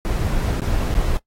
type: noise with dropouts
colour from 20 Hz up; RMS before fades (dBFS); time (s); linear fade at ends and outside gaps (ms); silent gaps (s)
brown; -20; 0.05-1.17; 0; 0.597-0.618 / 0.941-0.951
effects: noise-tail reverb RT60 0.1 s tail -18 dB re dry + AAC 48 kbps